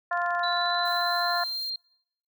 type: harmonic tone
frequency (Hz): 349.2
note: F4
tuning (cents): 0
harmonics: 2 / 3 / 4 / 5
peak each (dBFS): -28 / -30 / -31 / -32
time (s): 0.11-1.44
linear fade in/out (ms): 5
type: click train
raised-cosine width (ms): 0.2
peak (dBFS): -32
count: 21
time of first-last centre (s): 0.13-1.011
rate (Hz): 22.7
type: tone with pitch glide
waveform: sine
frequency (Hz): 3963 to 4189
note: B7 to C8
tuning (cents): +5 to +1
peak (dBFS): -29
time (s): 0.43-1.76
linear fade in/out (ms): 5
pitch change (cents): +96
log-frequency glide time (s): 0.55-1.61
type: noise with tremolo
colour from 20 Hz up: violet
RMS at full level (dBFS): -45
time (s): 0.85-1.7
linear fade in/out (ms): 2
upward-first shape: triangle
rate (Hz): 4.2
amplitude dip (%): 30
effects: noise-tail reverb RT60 0.8 s tail -26 dB re dry